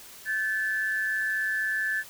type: tone pair together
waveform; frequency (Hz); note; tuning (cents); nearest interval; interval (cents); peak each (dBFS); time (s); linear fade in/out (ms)
sine; 1544.3 / 1738; G6 / A6; -26 / -22; major second; 204; -32 / -26; 0.25-2.04; 50
effects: white hiss -47 dBFS RMS until 2.09 s